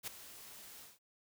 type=noise with ADSR envelope; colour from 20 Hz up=white; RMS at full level=-39 dBFS; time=0.03-0.99 s; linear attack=45 ms; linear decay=4 ms; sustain=-14 dB; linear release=180 ms; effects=none